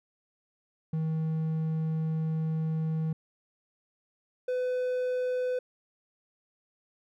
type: tone pair in turn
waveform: triangle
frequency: 159.1 / 502.8 Hz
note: D#3 / B4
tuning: +39 / +31 cents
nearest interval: octave + minor sixth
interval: 1992 cents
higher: second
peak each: -25 dBFS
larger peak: neither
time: 0.93-3.13 / 4.48-5.59 s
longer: first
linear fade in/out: 5 ms
effects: none

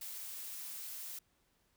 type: noise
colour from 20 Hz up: blue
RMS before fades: -45 dBFS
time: 0.01-1.19 s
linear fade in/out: 5 ms
effects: pink hiss -75 dBFS RMS until 1.76 s

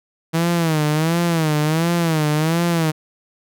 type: tone with vibrato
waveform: sawtooth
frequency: 160.8 Hz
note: E3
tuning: 43 cents flat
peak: -12 dBFS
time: 0.33-2.92 s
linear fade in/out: 20 ms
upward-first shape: sine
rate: 1.4 Hz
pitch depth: 120 cents each way
effects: none

